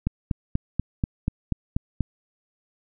click train, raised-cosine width 5 ms, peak -10 dBFS, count 9, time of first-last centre 0.07-2.007 s, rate 4.13 Hz, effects none

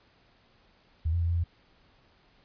sine tone with pitch steps, 79.5 / 85.7 / 84.2 / 85.5 / 85 Hz, D#2 / F2 / E2 / F2 / F2, +38 / -32 / +37 / -36 / -46 cents, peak -24 dBFS, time 1.05-1.44 s, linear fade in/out 10 ms, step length 78 ms, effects pink hiss -63 dBFS RMS until 2.44 s + resampled to 11025 Hz

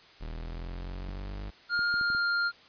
40% pulse linear sweep, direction up, 38.89 to 51 Hz, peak -35 dBFS, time 0.2-1.51 s, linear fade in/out 20 ms
clicks, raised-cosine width 3 ms, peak -32 dBFS, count 6, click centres 1.091 / 1.792 / 1.941 / 2.012 / 2.102 / 2.149 s
square tone with pitch glide, 1413 to 1400.8 Hz, F6 to F6, +20 to +5 cents, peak -26 dBFS, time 1.69-2.52 s, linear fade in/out 50 ms, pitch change -15 cents, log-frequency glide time 1.88-2.25 s
effects white hiss -55 dBFS RMS until 2.68 s + resampled to 11025 Hz

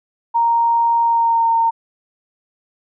sine tone with pitch glide, 931 to 916.1 Hz, A#5 to A#5, -2 to -30 cents, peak -12 dBFS, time 0.34-1.71 s, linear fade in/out 20 ms, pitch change -28 cents, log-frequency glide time 1.03-1.51 s, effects none

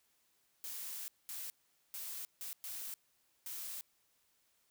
blue noise bursts at uneven times, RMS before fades -44 dBFS, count 6, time 0.64-1.08 / 1.29-1.5 / 1.94-2.25 / 2.41-2.53 / 2.64-2.94 / 3.46-3.81 s, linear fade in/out 0 ms, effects white hiss -75 dBFS RMS until 4.7 s

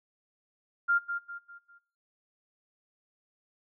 sine tone with echo, 1396.9 Hz, F6, in tune, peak -22 dBFS, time 0.88-0.99 s, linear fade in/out 20 ms, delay 200 ms, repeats 4, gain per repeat -8 dB, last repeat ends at 1.79 s, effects noise-tail reverb RT60 0.5 s tail -20 dB re dry

